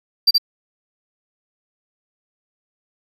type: tone with echo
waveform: triangle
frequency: 4699 Hz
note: D8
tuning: in tune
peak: -8 dBFS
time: 0.27-0.31 s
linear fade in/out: 10 ms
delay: 72 ms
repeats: 1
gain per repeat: -2 dB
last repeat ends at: 0.382 s
effects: none